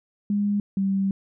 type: tone pair in turn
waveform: sine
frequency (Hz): 204.3 / 194.64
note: G#3 / G3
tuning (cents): -28 / -12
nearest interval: minor second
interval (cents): 84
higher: first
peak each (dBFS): -20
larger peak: neither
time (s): 0.3-0.6 / 0.77-1.11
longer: second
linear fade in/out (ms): 2
effects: none